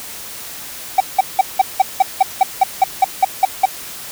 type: tone bursts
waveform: triangle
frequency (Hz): 766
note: G5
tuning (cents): -40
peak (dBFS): -4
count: 14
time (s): 0.98-3.656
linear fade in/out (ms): 5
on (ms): 24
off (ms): 180
effects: white hiss -31 dBFS RMS until 4.11 s